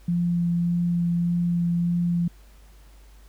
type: tone with vibrato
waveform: sine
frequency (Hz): 172.6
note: F3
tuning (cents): -20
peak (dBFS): -20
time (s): 0.08-2.28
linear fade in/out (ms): 5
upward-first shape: sine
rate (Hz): 1.7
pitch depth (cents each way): 9
effects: added 50 Hz sine -47 dBFS peak until 3.28 s + pink hiss -58 dBFS RMS until 3.28 s